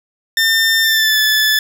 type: tone with pitch glide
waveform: 20% pulse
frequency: 1800 to 1736.7 Hz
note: A6 to A6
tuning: +39 to -23 cents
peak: -6 dBFS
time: 0.37-1.59 s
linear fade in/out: 2 ms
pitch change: -62 cents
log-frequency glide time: 0.82-1.19 s
effects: none